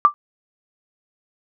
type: tone with exponential decay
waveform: sine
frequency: 1177 Hz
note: D6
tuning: 3 cents sharp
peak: -4 dBFS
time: 0.05-0.14 s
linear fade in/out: 0 ms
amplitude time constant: 18 ms
effects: none